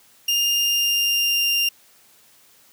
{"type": "tone with pitch glide", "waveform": "30% pulse", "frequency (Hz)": [2810, 2791], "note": ["F7", "F7"], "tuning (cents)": [10, -2], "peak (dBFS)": -15, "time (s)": [0.28, 1.69], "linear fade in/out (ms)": 5, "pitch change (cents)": -12, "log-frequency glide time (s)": [0.53, 1.44], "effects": ["white hiss -54 dBFS RMS until 2.72 s", "high-pass 80 Hz 12 dB/octave"]}